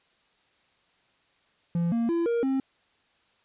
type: tone with pitch steps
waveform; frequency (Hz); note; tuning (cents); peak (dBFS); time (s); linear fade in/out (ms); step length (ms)
triangle; 170.5 / 232.2 / 337.8 / 468.9 / 267.1; F3 / A#3 / E4 / A#4 / C4; -41 / -7 / +42 / +10 / +36; -21; 1.75-2.6; 2; 170
effects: white hiss -66 dBFS RMS until 3.44 s + resampled to 8000 Hz